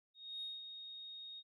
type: tone with ADSR envelope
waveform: sine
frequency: 3729 Hz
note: A#7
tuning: in tune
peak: -40 dBFS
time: 0.14-1.43 s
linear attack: 280 ms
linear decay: 190 ms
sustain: -7 dB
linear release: 45 ms
effects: tanh soft clip ceiling -36 dBFS